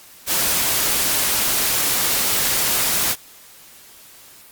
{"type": "noise", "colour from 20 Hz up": "white", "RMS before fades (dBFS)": -19, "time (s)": [0.26, 3.16], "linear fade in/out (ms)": 50, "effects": ["white hiss -45 dBFS RMS until 4.51 s", "Opus 48 kbps"]}